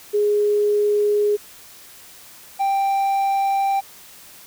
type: tone pair in turn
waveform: sine / triangle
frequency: 415.3 / 786.1 Hz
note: G#4 / G5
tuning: 0 / +5 cents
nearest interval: major seventh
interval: 1105 cents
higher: second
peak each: -15 dBFS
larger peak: neither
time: 0.13-1.37 / 2.59-3.81 s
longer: first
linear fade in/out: 20 ms
effects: white hiss -44 dBFS RMS until 4.46 s

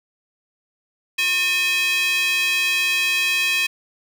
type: tone with high-pass filter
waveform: square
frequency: 360.8 Hz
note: F#4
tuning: 44 cents flat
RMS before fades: -20 dBFS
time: 1.18-3.67 s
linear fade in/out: 10 ms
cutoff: 2500 Hz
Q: 3.9
effects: none

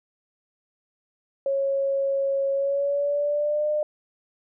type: tone with pitch glide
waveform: sine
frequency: 549 to 602.2 Hz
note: C#5 to D5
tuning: -17 to +43 cents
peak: -21 dBFS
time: 1.46-3.83 s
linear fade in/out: 2 ms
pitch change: +160 cents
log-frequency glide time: 2.52-3.66 s
effects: none

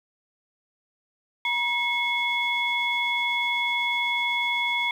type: tone cluster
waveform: sine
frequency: 956 / 2178 / 3392 Hz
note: A#5 / C#7 / G#7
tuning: +43 / -31 / +36 cents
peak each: -28 / -24 / -29 dBFS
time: 1.45-4.91 s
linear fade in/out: 2 ms
effects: tanh soft clip ceiling -14 dBFS + 9-bit

